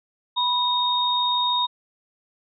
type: tone pair together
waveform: sine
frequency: 984 / 3717 Hz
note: B5 / A#7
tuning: -7 / -6 cents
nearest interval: octave + major seventh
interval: 2301 cents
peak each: -22 dBFS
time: 0.36-1.67 s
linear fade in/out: 20 ms
effects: none